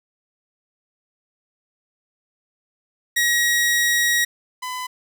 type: tone pair in turn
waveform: sawtooth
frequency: 1900 / 1006.5 Hz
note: A#6 / B5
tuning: +33 / +33 cents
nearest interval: major seventh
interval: 1100 cents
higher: first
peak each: -13 / -23 dBFS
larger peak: first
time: 3.16-4.25 / 4.62-4.87 s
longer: first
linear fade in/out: 10 ms
effects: none